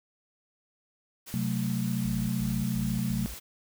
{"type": "noise", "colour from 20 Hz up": "white", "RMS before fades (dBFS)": -43, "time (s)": [1.26, 3.4], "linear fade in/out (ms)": 20}
{"type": "chord", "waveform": "sine", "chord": "F# diminished", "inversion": "second", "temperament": "equal with one note detuned", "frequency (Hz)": [129.38, 185, 220], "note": ["C3", "F#3", "A3"], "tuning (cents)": [-19, 0, 0], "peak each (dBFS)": -31, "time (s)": [1.34, 3.26], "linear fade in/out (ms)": 0}
{"type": "tone bursts", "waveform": "triangle", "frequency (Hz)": 55, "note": "A1", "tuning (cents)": 0, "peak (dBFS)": -36, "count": 4, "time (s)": [2.05, 3.34], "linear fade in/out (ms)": 0, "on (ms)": 240, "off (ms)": 110}
{"effects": []}